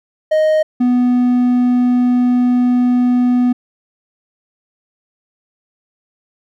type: tone pair in turn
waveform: triangle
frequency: 622.3 / 247 Hz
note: D#5 / B3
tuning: 0 / 0 cents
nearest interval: octave + major third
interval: 1600 cents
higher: first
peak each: -8 dBFS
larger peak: neither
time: 0.31-0.63 / 0.8-3.53 s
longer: second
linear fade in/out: 10 ms
effects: none